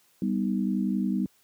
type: chord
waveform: sine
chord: G augmented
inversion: none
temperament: equal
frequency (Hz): 196 / 246.9 / 311.1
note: G3 / B3 / D#4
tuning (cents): 0 / 0 / 0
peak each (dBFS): -26 / -29 / -32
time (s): 0.22-1.26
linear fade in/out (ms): 2
effects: white hiss -64 dBFS RMS until 1.43 s + high-pass 60 Hz 12 dB/octave